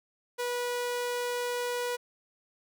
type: tone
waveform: sawtooth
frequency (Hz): 487.7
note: B4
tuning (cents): -22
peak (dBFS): -26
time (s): 0.38-1.97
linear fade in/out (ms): 20
effects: none